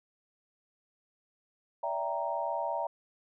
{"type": "chord", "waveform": "sine", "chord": "E half-diminished seventh", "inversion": "third", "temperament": "equal with one note detuned", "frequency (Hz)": [579.2, 659.3, 784, 932.3], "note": ["D5", "E5", "G5", "Bb5"], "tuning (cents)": [-24, 0, 0, 0], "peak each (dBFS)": [-37, -35, -38, -34], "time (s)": [1.83, 2.87], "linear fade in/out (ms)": 5, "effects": []}